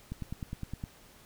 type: click train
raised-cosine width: 5 ms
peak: -24 dBFS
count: 8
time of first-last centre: 0.12-0.839 s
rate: 9.74 Hz
effects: pink hiss -57 dBFS RMS until 1.25 s